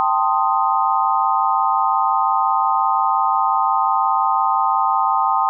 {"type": "chord", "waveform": "sine", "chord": "A half-diminished seventh", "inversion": "third", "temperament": "equal with one note detuned", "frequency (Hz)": [784, 889.7, 1046.5, 1244.5], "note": ["G5", "A5", "C6", "Eb6"], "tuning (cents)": [0, 19, 0, 0], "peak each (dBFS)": -20, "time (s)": [0, 5.49], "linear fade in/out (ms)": 0, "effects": []}